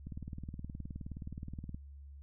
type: click train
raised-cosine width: 5 ms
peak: -30 dBFS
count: 33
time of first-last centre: 0.07-1.745 s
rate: 19.1 Hz
effects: added 70 Hz sine -48 dBFS peak until 2.22 s